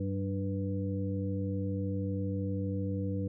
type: harmonic tone with a mistuned harmonic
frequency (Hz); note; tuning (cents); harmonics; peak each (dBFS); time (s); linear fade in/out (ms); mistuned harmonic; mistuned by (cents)
98; G2; 0; 1 / 2 / 3 / 5; -33 / -36 / -38 / -40; 0-3.28; 5; 2; -48
effects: none